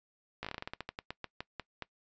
slowing click train, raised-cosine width 0.3 ms, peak -22 dBFS, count 18, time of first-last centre 0.43-1.823 s, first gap 16 ms, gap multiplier 1.18, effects noise-tail reverb RT60 0.1 s tail -21 dB re dry + resampled to 16000 Hz

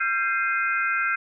sine tone cluster, 1367 / 1581 / 2093 / 2485 Hz, F6 / G6 / C7 / D#7, -37 / +14 / 0 / -3 cents, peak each -26 / -25 / -29 / -30 dBFS, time 0-1.16 s, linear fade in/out 10 ms, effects none

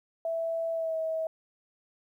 sine tone with pitch glide, 659.3 to 643.1 Hz, E5 to E5, 0 to -43 cents, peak -28 dBFS, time 0.25-1.27 s, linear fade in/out 2 ms, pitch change -43 cents, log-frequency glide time 0.73-0.96 s, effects 11-bit

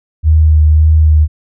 sine tone with vibrato, 77.6 Hz, D#2, 4 cents flat, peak -4 dBFS, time 0.23-1.28 s, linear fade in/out 50 ms, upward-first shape sine, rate 1.8 Hz, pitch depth 20 cents each way, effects none

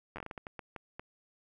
slowing click train, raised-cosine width 0.5 ms, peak -26 dBFS, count 12, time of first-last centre 0.16-0.995 s, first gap 10 ms, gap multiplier 1.37, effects 11-bit

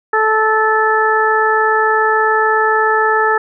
harmonic tone, 436.5 Hz, A4, 14 cents flat, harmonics 1 / 2 / 3 / 4, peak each -16 / -16 / -16 / -16 dBFS, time 0.13-3.38 s, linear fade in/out 5 ms, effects none

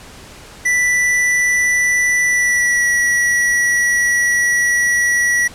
square tone with pitch glide, 1975.5 to 1934.8 Hz, B6 to B6, 0 to -36 cents, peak -13 dBFS, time 0.65-5.48 s, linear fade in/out 10 ms, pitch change -36 cents, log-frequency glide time 2.26-2.86 s, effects pink hiss -38 dBFS RMS until 5.54 s + low-pass 10000 Hz 12 dB/octave

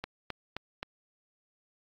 click train, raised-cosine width 0.3 ms, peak -19 dBFS, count 4, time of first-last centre 0.04-0.829 s, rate 3.8 Hz, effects AAC 48 kbps

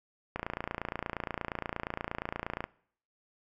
click train, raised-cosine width 0.5 ms, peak -18 dBFS, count 66, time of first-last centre 0.36-2.641 s, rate 28.5 Hz, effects noise-tail reverb RT60 0.6 s tail -22 dB re dry

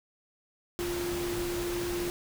sine tone in noise, 349.2 Hz, F4, in tune, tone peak -31 dBFS, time 0.79-2.1 s, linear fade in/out 0 ms, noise pink, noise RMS -37 dBFS, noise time 0.79-2.1 s, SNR +3 dB, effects none

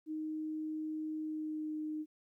sine tone with pitch glide, 311.1 to 307.7 Hz, D#4 to D#4, 0 to -19 cents, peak -36 dBFS, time 0.06-2.06 s, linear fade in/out 50 ms, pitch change -19 cents, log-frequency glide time 1.19-1.75 s, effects 13-bit

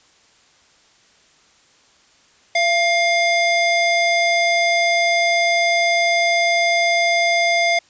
square ring-modulated tone, 1401 Hz, F6, 5 cents sharp, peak -12 dBFS, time 2.55-7.79 s, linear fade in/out 5 ms, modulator 719 Hz, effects white hiss -54 dBFS RMS until 7.89 s + resampled to 16000 Hz

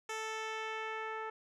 10% pulse tone with low-pass filter sweep, 440 Hz, A4, in tune, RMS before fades -40 dBFS, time 0.09-1.3 s, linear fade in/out 5 ms, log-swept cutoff 8200 to 1400 Hz, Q 0.99, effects none

